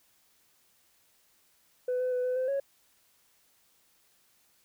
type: tone with pitch steps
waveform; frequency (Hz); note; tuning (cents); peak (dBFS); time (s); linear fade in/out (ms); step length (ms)
sine; 500 / 506 / 498.8 / 504 / 515 / 553; B4 / B4 / B4 / B4 / C5 / C#5; +21 / +42 / +17 / +35 / -28 / -4; -25; 1.88-2.6; 5; 120
effects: tanh soft clip ceiling -25 dBFS + white hiss -67 dBFS RMS until 4.64 s